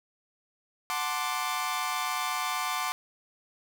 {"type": "chord", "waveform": "sawtooth", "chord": "D dominant seventh", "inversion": "first", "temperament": "equal", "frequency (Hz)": [740, 880, 1046.5, 1174.7], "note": ["F#5", "A5", "C6", "D6"], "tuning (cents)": [0, 0, 0, 0], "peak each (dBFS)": [-32, -33, -30, -29], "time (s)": [0.9, 2.92], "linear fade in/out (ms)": 0, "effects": []}